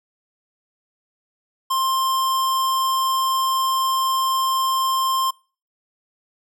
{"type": "tone", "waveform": "square", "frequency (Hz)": 1054, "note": "C6", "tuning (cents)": 12, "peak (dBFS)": -19, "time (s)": [1.7, 5.31], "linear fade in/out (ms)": 10, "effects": ["noise-tail reverb RT60 0.4 s tail -26 dB re dry"]}